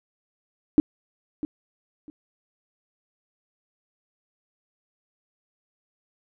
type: tone with echo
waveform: sine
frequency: 300 Hz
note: D4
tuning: 37 cents sharp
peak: -11 dBFS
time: 0.78-0.8 s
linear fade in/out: 0 ms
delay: 650 ms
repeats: 2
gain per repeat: -14 dB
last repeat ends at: 2.1 s
effects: none